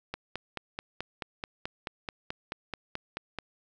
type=click train; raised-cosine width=0.3 ms; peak=-18 dBFS; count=16; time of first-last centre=0.14-3.387 s; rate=4.62 Hz; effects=none